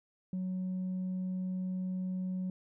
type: tone with tanh clipping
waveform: triangle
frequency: 185 Hz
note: F#3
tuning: in tune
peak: -33 dBFS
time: 0.33-2.5 s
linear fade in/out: 2 ms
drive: 6 dB
effects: none